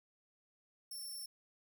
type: tone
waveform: 15% pulse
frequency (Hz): 5410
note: E8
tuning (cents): +44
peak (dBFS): -38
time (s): 0.91-1.26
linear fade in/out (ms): 5
effects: none